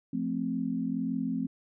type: chord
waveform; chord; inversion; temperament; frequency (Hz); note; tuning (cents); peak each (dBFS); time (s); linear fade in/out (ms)
sine; F major; none; equal; 174.61 / 220 / 261.6; F3 / A3 / C4; 0 / 0 / 0; -35 / -33 / -31; 0.13-1.47; 5
effects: none